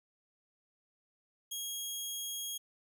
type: tone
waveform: 15% pulse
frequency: 3280 Hz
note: G#7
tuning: 22 cents flat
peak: -30 dBFS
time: 1.51-2.58 s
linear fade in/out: 10 ms
effects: none